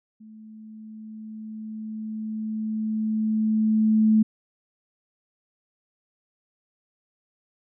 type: tone with level ramp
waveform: sine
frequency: 217.6 Hz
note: A3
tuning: 19 cents flat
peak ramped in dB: -43 to -14 dBFS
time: 0.2-4.23 s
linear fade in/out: 10 ms
effects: none